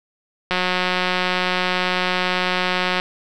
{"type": "click train", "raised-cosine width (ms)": 0.3, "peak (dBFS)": -4, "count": 454, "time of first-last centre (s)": [0.51, 2.999], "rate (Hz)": 182, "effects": []}